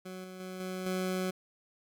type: tone with level steps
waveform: 20% pulse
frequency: 185.4 Hz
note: F#3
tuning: 4 cents sharp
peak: -36 / -39 / -35 / -31 / -26 dBFS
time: 0.05-1.31 s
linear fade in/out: 10 ms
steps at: 0.24 / 0.4 / 0.6 / 0.86 s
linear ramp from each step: 2 ms
effects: none